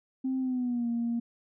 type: tone with pitch glide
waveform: sine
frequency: 261.8 to 234.6 Hz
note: C4 to A#3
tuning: +1 to +11 cents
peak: -26 dBFS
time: 0.24-1.2 s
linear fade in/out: 10 ms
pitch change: -190 cents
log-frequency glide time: 0.39-0.88 s
effects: tanh soft clip ceiling -23 dBFS